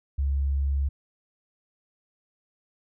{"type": "tone", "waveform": "sine", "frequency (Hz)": 69.3, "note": "C#2", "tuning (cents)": 0, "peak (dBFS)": -22, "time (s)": [0.18, 0.89], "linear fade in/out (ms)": 10, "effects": []}